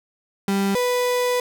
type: tone pair in turn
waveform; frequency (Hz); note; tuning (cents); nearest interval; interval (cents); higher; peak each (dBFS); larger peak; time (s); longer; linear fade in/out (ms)
35% pulse; 197.1 / 494.1; G3 / B4; +10 / +1; octave + major third; 1591; second; -17; neither; 0.48-0.75 / 0.75-1.4; second; 2
effects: none